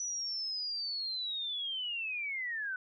sine linear sweep, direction down, 5940 to 1480 Hz, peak -34 dBFS, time 0-2.76 s, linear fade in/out 2 ms, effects none

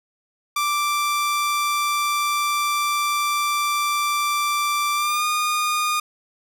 sawtooth tone with pitch glide, 1174.7 to 1221.1 Hz, D6 to D#6, 0 to -33 cents, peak -16 dBFS, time 0.56-6 s, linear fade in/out 5 ms, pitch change +67 cents, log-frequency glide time 4.95-5.25 s, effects none

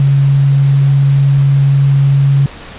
sine tone, 138.59 Hz, C#3, in tune, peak -6 dBFS, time 0-2.46 s, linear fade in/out 2 ms, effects pink hiss -31 dBFS RMS until 2.78 s + resampled to 8000 Hz

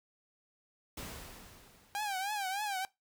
pink noise with exponential decay, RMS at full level -42 dBFS, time 0.97-2.63 s, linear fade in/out 5 ms, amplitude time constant 360 ms
sawtooth tone with vibrato, 797 Hz, G5, 28 cents sharp, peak -30 dBFS, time 1.95-2.85 s, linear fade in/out 0 ms, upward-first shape triangle, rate 3.3 Hz, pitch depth 140 cents each way
effects noise-tail reverb RT60 0.2 s tail -21 dB re dry

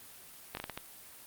slowing click train, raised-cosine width 0.3 ms, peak -21 dBFS, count 6, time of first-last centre 0.55-0.776 s, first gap 21 ms, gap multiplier 1.39, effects white hiss -52 dBFS RMS until 1.26 s + Opus 32 kbps

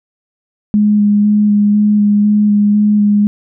sine tone with vibrato, 207.7 Hz, G#3, in tune, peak -7 dBFS, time 0.74-3.27 s, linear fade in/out 0 ms, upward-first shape square, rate 2 Hz, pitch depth 12 cents each way, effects none

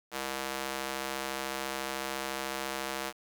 square tone with high-pass filter, 67 Hz, C2, 42 cents sharp, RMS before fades -36 dBFS, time 0.11-3.13 s, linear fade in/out 50 ms, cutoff 520 Hz, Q 0.54, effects 9-bit

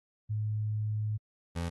sine / 25% pulse tone pair in turn, 106.9 / 85.2 Hz, A2 / F2, -49 / -42 cents, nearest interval major third, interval 393 cents, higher first, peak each -29 / -28 dBFS, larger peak second, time 0.29-1.18 / 1.55-1.7 s, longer first, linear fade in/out 20 ms, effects AAC 32 kbps

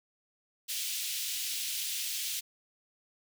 pink high-pass noise, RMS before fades -35 dBFS, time 0.68-2.41 s, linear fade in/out 20 ms, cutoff 2800 Hz, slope 24 dB/octave, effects none

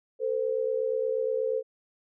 sine tone pair together, 446.6 / 515 Hz, A4 / C5, +26 / -28 cents, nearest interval major second, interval 246 cents, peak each -28 dBFS, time 0.19-1.63 s, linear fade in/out 50 ms, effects none

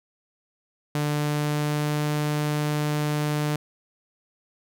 sawtooth tone with pitch glide, 148.2 to 149.4 Hz, D3 to D3, +16 to +30 cents, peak -19 dBFS, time 0.95-3.56 s, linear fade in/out 2 ms, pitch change +14 cents, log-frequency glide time 1.15-2.09 s, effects none

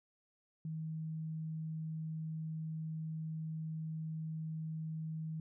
sine tone, 158.7 Hz, D#3, 35 cents sharp, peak -38 dBFS, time 0.65-5.4 s, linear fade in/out 2 ms, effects none

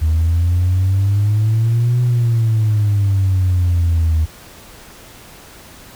sine exponential two-way sweep, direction up then down, 77.78 to 123.47 to 78.1 Hz, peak -10 dBFS, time 0.01-4.26 s, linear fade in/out 20 ms, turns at 2.01 s, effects tanh soft clip ceiling -9 dBFS + pink hiss -40 dBFS RMS until 5.95 s

